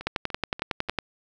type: two click trains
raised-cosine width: 0.3 ms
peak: -9 / -21 dBFS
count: 11 / 4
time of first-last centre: 0.07-0.987 / 0.01-0.887 s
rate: 10.9 / 3.42 Hz
effects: none